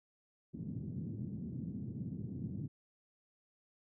pink band-pass noise, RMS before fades -42 dBFS, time 0.53-2.68 s, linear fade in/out 20 ms, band 110 to 250 Hz, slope 24 dB/octave, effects none

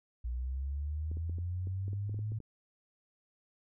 sine linear sweep, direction up, 58.6 to 110 Hz, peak -33 dBFS, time 0.24-2.39 s, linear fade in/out 10 ms
clicks, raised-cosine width 3 ms, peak -34 dBFS, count 12, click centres 1.115 / 1.171 / 1.296 / 1.385 / 1.672 / 1.881 / 1.932 / 2.095 / 2.144 / 2.191 / 2.32 / 2.403 s
effects none

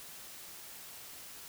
silence, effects white hiss -49 dBFS RMS until 1.48 s

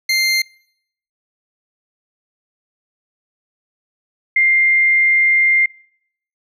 25% pulse / sine tone pair in turn, 2100 / 2100 Hz, C7 / C7, +6 / +6 cents, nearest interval unison, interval 0 cents, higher neither, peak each -10 dBFS, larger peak neither, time 0.09-0.42 / 4.36-5.66 s, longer second, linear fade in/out 5 ms, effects noise-tail reverb RT60 0.7 s tail -25 dB re dry + low-pass 12000 Hz 12 dB/octave

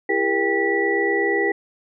sine tone cluster, 335.8 / 403.8 / 472.2 / 792 / 1950 Hz, E4 / G#4 / A#4 / G5 / B6, +32 / -49 / +22 / +18 / -23 cents, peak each -25 / -22 / -26 / -28 / -22 dBFS, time 0.09-1.52 s, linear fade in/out 5 ms, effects none

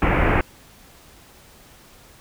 pink low-pass noise, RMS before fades -18 dBFS, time 0.02-0.41 s, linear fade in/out 2 ms, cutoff 2500 Hz, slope 48 dB/octave, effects pink hiss -49 dBFS RMS until 2.2 s

